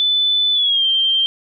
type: tone with pitch glide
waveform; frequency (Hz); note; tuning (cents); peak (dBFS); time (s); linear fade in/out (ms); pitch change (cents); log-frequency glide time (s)
sine; 3501 to 3155; A7 to G7; -9 to +10; -13; 0-1.26; 0; -181; 0.53-0.85
effects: none